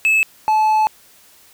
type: tone pair in turn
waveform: triangle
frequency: 2603 / 865.1 Hz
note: E7 / A5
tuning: -22 / -30 cents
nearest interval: octave + perfect fifth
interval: 1908 cents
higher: first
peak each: -10 dBFS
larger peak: neither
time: 0.05-0.23 / 0.48-0.87 s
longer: second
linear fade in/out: 0 ms
effects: white hiss -49 dBFS RMS until 1.53 s